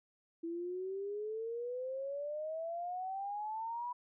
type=exponential sweep; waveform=sine; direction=up; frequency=329.6 to 987.8 Hz; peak=-37 dBFS; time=0.43-3.93 s; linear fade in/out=10 ms; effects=none